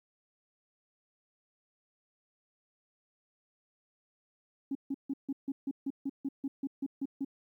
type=tone bursts; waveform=sine; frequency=274.2 Hz; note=C#4; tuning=19 cents flat; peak=-30 dBFS; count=14; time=4.71-7.248 s; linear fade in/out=5 ms; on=42 ms; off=150 ms; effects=tanh soft clip ceiling -26 dBFS + 12-bit